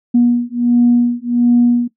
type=beating tone pair; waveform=sine; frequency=240 / 241.4 Hz; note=B3 / B3; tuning=-49 / -39 cents; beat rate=1.4 Hz; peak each=-12 dBFS; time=0.14-1.88 s; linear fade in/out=10 ms; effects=noise-tail reverb RT60 0.1 s tail -17 dB re dry + tanh soft clip ceiling -2 dBFS